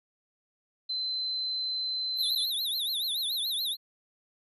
sine tone, 4066 Hz, B7, 50 cents sharp, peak -29 dBFS, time 0.89-2.46 s, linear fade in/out 10 ms
square tone with vibrato, 3801 Hz, A#7, 33 cents sharp, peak -29 dBFS, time 2.16-3.77 s, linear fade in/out 50 ms, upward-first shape triangle, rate 7 Hz, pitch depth 210 cents each way
effects resampled to 32000 Hz

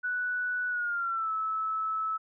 sine tone with pitch glide, 1480 to 1303.4 Hz, F#6 to E6, 0 to -20 cents, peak -28 dBFS, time 0.03-2.18 s, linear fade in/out 20 ms, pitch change -220 cents, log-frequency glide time 0.69-1.31 s, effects none

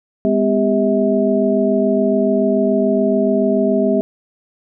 sine tone cluster, 204.4 / 251.4 / 399 / 642 Hz, G#3 / B3 / G4 / E5, -27 / +31 / +31 / -46 cents, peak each -18 dBFS, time 0.25-4.01 s, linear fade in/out 0 ms, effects none

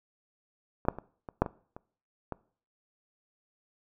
clicks, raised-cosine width 1 ms, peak -25 / -7 / -24 / -26 / -8 / -21 / -29 / -20 dBFS, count 8, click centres 0.852 / 0.885 / 0.986 / 1.288 / 1.42 / 1.462 / 1.765 / 2.323 s, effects noise-tail reverb RT60 0.5 s tail -22 dB re dry

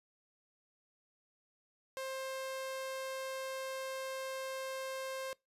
sawtooth tone, 529 Hz, C5, 19 cents sharp, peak -35 dBFS, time 1.97-5.33 s, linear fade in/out 0 ms, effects noise-tail reverb RT60 0.2 s tail -24 dB re dry + resampled to 32000 Hz

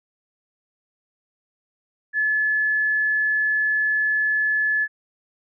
sine tone, 1720 Hz, A6, 40 cents flat, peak -18 dBFS, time 2.13-4.88 s, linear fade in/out 50 ms, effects none

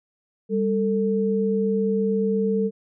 sine tone pair together, 198.38 / 445.7 Hz, G3 / A4, +21 / +22 cents, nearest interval octave + major second, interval 1401 cents, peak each -22 dBFS, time 0.49-2.71 s, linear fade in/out 50 ms, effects none

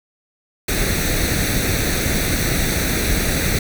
pink noise with comb filter, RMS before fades -19 dBFS, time 0.68-3.59 s, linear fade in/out 5 ms, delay 0.49 ms, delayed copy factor +0.7, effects none

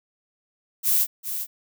violet noise with echo, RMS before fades -20 dBFS, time 0.83-1.07 s, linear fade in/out 50 ms, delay 400 ms, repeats 1, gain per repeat -9 dB, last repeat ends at 1.47 s, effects none

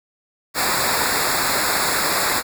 pink noise with comb filter, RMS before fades -20 dBFS, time 0.54-2.43 s, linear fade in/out 50 ms, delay 0.33 ms, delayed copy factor -0.95, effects none

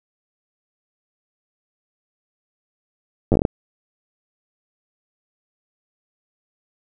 slowing click train, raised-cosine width 2 ms, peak -3 dBFS, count 8, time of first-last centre 3.32-3.452 s, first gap 9 ms, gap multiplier 1.24, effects none

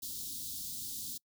white band-stop noise, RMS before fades -41 dBFS, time 0.02-1.18 s, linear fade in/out 10 ms, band 310 to 3500 Hz, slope 48 dB/octave, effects noise-tail reverb RT60 0.1 s tail -25 dB re dry

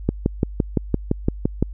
click train, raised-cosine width 3 ms, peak -4 dBFS, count 10, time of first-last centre 0.09-1.626 s, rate 5.86 Hz, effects added 50 Hz sine -30 dBFS peak until 1.73 s

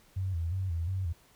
sine tone with vibrato, 88.8 Hz, F2, 29 cents sharp, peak -29 dBFS, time 0.16-1.13 s, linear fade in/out 10 ms, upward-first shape square, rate 2.8 Hz, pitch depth 110 cents each way, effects pink hiss -62 dBFS RMS until 1.35 s

